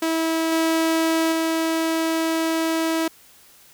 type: tone with level steps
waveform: sawtooth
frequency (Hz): 324.8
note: E4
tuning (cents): -26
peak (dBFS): -16 / -14 / -16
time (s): 0.02-3.08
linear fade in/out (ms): 5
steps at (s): 0.52 / 1.32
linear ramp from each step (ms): 2
effects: white hiss -51 dBFS RMS until 3.73 s